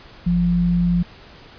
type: tone pair together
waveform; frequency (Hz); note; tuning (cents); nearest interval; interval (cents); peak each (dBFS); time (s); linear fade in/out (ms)
sine; 51.91 / 174.61; G#1 / F3; 0 / 0; octave + major sixth; 2100; -25 / -15; 0.26-1.03; 10
effects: pink hiss -44 dBFS RMS until 1.58 s + resampled to 11025 Hz